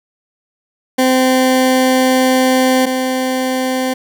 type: tone pair in turn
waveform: 20% pulse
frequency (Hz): 258.4 / 258.4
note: C4 / C4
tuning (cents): -21 / -21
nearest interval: unison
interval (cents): 0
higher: neither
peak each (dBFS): -5 / -10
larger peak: first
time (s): 0.98-2.86 / 2.86-3.94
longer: first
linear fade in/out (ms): 10
effects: none